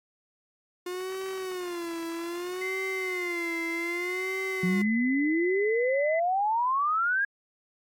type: tone with vibrato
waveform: 45% pulse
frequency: 356 Hz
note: F4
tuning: 33 cents sharp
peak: -32 dBFS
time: 0.86-4.82 s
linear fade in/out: 5 ms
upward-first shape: sine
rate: 0.63 Hz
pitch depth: 120 cents each way
type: tone with pitch glide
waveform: sine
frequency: 2078 to 2021 Hz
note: C7 to B6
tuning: -12 to +39 cents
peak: -31 dBFS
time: 2.61-6.2 s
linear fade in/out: 10 ms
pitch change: -49 cents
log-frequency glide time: 4.32-4.94 s
type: exponential sweep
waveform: sine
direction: up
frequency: 174.61 to 1661.2 Hz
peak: -23 dBFS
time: 4.63-7.25 s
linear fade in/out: 5 ms
effects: AAC 64 kbps